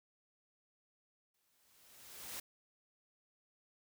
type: noise with exponential growth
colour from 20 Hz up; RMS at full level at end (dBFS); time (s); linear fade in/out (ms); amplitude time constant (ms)
white; -43; 1.34-2.4; 5; 230
effects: none